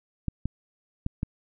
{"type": "clicks", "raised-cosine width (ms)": 5, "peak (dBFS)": -15, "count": 4, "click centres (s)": [0.283, 0.456, 1.064, 1.231], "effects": []}